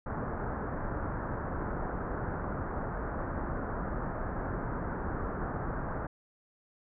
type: low-pass noise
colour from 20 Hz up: pink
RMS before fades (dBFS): -35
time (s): 0.06-6.07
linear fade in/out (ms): 5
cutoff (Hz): 1600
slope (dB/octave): 48
effects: none